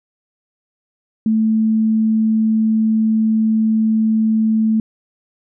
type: tone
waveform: sine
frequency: 220 Hz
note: A3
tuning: in tune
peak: -12 dBFS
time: 1.26-4.8 s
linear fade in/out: 2 ms
effects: none